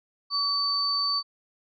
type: tone pair together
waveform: sine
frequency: 1137 / 4548 Hz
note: C#6 / C#8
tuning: +44 / +44 cents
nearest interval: 2 octaves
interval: 2400 cents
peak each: -30 / -24 dBFS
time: 0.3-1.23 s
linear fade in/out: 50 ms
effects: none